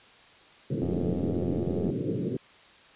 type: band-pass noise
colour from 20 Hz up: pink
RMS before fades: -30 dBFS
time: 0.7-2.37 s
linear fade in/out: 5 ms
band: 110 to 470 Hz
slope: 48 dB/octave
type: click train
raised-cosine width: 2 ms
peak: -21 dBFS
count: 96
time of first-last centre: 0.82-1.902 s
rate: 87.8 Hz
effects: white hiss -54 dBFS RMS until 2.95 s + resampled to 8000 Hz